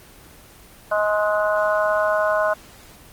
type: harmonic tone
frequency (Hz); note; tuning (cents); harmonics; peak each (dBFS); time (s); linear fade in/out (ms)
210; G#3; +19; 3 / 4 / 5 / 6 / 7; -19 / -31 / -24 / -28 / -25; 0.91-2.54; 10
effects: pink hiss -46 dBFS RMS until 3.12 s + Opus 24 kbps